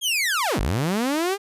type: linear two-way sweep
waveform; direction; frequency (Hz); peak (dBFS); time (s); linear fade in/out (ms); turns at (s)
sawtooth; down then up; 3322 to 37.69 to 411.7; -17; 0.01-1.38; 50; 0.6
effects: resampled to 32000 Hz